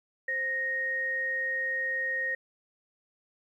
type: tone pair together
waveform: sine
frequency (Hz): 523 / 1863.8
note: C5 / A#6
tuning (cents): -1 / -1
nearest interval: octave + minor seventh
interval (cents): 2200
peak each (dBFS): -39 / -28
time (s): 0.28-2.35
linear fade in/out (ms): 5
effects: 11-bit